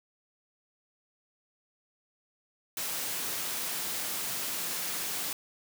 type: high-pass noise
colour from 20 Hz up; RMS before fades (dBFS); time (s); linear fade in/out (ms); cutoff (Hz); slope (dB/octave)
white; -34; 2.77-5.33; 2; 120; 12
effects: none